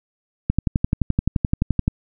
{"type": "click train", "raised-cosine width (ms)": 5, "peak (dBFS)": -5, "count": 17, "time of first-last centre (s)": [0.5, 1.879], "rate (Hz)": 11.6, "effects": []}